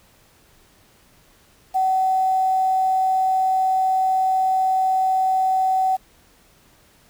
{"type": "tone with quantisation", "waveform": "sine", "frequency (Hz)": 756, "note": "F#5", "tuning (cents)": 37, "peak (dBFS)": -16, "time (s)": [1.74, 5.97], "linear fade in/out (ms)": 20, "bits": 7, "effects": ["pink hiss -55 dBFS RMS until 7.09 s"]}